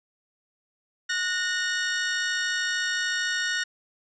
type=tone pair together; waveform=sawtooth; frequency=1463 / 1842.1 Hz; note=F#6 / A#6; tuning=-20 / -21 cents; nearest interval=major third; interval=399 cents; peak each=-24 dBFS; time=1.09-3.64 s; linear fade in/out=10 ms; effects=resampled to 16000 Hz